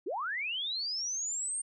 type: linear sweep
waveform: sine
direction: up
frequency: 294.2 to 8830 Hz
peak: -32 dBFS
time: 0.06-1.62 s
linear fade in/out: 10 ms
effects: none